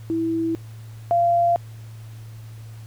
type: tone pair in turn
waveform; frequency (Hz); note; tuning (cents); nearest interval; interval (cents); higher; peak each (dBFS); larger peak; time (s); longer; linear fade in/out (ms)
sine; 328 / 689; E4 / F5; -9 / -24; octave + minor second; 1285; second; -20 / -15; second; 0.1-0.55 / 1.11-1.56; neither; 0
effects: added 111 Hz sine -36 dBFS peak until 2.86 s + pink hiss -52 dBFS RMS until 2.86 s